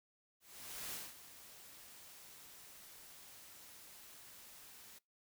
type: noise with ADSR envelope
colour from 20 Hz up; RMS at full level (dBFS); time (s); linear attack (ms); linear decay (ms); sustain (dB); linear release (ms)
white; -44; 0.4-4.99; 530; 200; -13; 13
effects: noise-tail reverb RT60 0.2 s tail -23 dB re dry